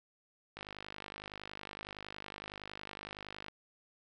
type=click train; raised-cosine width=0.3 ms; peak=-27 dBFS; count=149; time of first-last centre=0.57-3.483 s; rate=50.8 Hz; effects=none